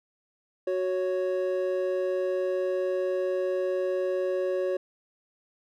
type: tone pair together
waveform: triangle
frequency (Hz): 370 / 554.4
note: F#4 / C#5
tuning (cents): 0 / 0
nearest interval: perfect fifth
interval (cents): 700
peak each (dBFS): -26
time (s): 0.67-4.77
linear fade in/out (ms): 5
effects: none